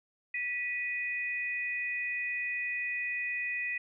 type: tone pair together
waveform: sine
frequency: 1956 / 2487 Hz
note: B6 / D#7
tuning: -17 / -1 cents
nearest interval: major third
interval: 416 cents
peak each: -34 / -34 dBFS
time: 0.34-3.78 s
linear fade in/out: 5 ms
effects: none